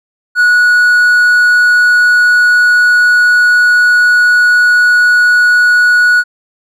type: tone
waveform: triangle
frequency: 1463 Hz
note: F#6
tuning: 20 cents flat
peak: -3 dBFS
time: 0.35-6.24 s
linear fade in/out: 50 ms
effects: none